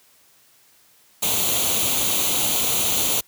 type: noise with comb filter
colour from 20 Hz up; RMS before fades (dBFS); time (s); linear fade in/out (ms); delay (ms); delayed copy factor
white; -21; 1.22-3.21; 10; 0.29; +0.7
effects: white hiss -56 dBFS RMS until 3.27 s + high-pass 60 Hz 12 dB/octave